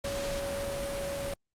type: tone in noise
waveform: sine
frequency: 560 Hz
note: C#5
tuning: 18 cents sharp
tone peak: -33 dBFS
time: 0.04-1.34 s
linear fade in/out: 5 ms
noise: pink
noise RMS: -37 dBFS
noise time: 0.04-1.34 s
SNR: +1 dB
effects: low-pass 11000 Hz 12 dB/octave + Opus 48 kbps